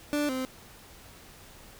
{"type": "tone pair in turn", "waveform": "30% pulse", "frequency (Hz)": [293.7, 259.3], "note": ["D4", "C4"], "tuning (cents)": [0, -15], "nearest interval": "major second", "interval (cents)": 215, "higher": "first", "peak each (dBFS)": [-23, -27], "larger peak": "first", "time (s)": [[0.13, 0.29], [0.29, 0.45]], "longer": "neither", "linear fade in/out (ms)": 0, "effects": ["pink hiss -51 dBFS RMS until 1.79 s"]}